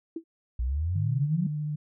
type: tone with exponential decay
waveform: sine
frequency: 328.6 Hz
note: E4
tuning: 5 cents flat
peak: -27 dBFS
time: 0.16-0.24 s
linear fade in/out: 5 ms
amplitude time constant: 17 ms
type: exponential sweep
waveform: sine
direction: up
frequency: 57.2 to 194 Hz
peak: -25 dBFS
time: 0.59-1.47 s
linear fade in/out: 5 ms
type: tone with vibrato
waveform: sine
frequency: 150 Hz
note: D3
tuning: 37 cents sharp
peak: -28 dBFS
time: 0.95-1.76 s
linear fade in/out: 10 ms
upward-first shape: square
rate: 14 Hz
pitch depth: 11 cents each way
effects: none